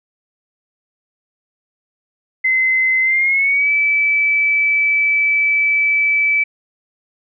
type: tone with pitch glide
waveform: sine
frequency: 2055 to 2307 Hz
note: C7 to D7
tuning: -32 to -31 cents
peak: -12 dBFS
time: 2.44-6.44 s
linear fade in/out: 10 ms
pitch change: +201 cents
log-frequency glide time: 3.02-3.71 s
effects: none